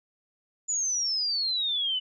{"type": "exponential sweep", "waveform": "sine", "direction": "down", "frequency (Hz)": [7040, 2959], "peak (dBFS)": -25, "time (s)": [0.68, 2], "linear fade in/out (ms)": 20, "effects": []}